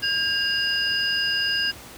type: tone cluster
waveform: sine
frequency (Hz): 1612 / 2824 / 4961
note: G6 / F7 / D#8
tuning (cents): +48 / +19 / -6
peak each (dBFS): -25 / -26 / -25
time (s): 0.02-1.72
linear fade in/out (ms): 20
effects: pink hiss -42 dBFS RMS until 1.97 s + high-pass 60 Hz 12 dB/octave